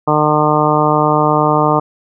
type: harmonic tone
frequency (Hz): 151.3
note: D#3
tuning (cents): -48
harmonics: 1 / 2 / 3 / 4 / 5 / 6 / 7 / 8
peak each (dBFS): -18 / -18 / -18 / -18 / -18 / -18 / -18 / -18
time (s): 0.07-1.8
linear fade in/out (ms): 10
effects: none